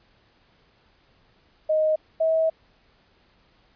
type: tone pair in turn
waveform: sine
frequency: 623 / 643.9 Hz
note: D#5 / E5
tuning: +2 / -41 cents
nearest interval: minor second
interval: 57 cents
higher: second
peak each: -18 dBFS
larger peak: neither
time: 1.69-1.96 / 2.2-2.5 s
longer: second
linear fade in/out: 10 ms
effects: pink hiss -61 dBFS RMS until 3.75 s + resampled to 11025 Hz